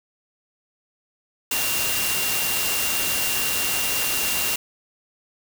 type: tone in noise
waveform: sine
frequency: 2773 Hz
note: F7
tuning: 13 cents flat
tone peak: -28 dBFS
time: 1.51-4.56 s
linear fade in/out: 5 ms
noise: white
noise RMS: -24 dBFS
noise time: 1.51-4.56 s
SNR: -7 dB
effects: none